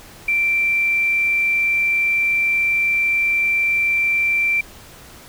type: tone with quantisation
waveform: sine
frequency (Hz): 2349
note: D7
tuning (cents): 0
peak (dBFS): -15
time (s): 0.28-4.61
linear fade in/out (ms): 5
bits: 7
effects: pink hiss -42 dBFS RMS until 5.28 s